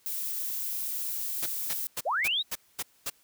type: noise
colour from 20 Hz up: violet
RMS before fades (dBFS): -33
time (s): 0.06-1.87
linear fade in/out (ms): 0
type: noise bursts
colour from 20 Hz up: white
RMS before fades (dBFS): -32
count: 7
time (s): 1.42-3.101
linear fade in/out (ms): 10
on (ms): 43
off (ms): 230
type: linear sweep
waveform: sine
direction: up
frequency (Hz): 444.9 to 3951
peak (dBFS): -25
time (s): 2.05-2.43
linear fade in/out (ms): 20
effects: white hiss -64 dBFS RMS until 3.23 s